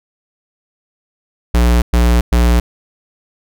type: tone bursts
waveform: square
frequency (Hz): 59.5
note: A#1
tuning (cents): +36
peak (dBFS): -9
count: 3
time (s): 1.54-2.6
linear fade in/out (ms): 5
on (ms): 280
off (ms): 110
effects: none